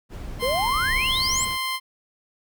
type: noise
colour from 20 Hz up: brown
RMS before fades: -33 dBFS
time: 0.09-1.58 s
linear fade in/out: 50 ms
type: tone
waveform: 15% pulse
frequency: 1045 Hz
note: C6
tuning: 2 cents flat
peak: -18 dBFS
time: 0.39-1.8 s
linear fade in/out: 50 ms
type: exponential sweep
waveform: sine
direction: up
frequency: 466.2 to 8270 Hz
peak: -22 dBFS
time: 0.42-1.45 s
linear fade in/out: 10 ms
effects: none